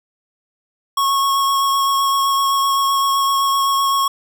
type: tone with vibrato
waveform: square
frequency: 1098 Hz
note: C#6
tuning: 17 cents flat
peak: -15 dBFS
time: 0.97-4.08 s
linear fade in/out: 5 ms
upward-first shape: sine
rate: 7.8 Hz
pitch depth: 13 cents each way
effects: none